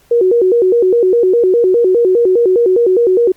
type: tone with vibrato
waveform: sine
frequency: 418.9 Hz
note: G#4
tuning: 15 cents sharp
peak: -7 dBFS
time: 0.11-3.32 s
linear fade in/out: 5 ms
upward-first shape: square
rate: 4.9 Hz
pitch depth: 210 cents each way
effects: pink hiss -51 dBFS RMS until 3.36 s